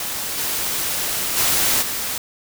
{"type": "noise with level steps", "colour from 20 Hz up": "white", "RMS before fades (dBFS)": [-26, -23, -18, -25], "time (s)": [0, 2.18], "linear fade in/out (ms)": 2, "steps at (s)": [0.37, 1.36, 1.81], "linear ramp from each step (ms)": 20, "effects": []}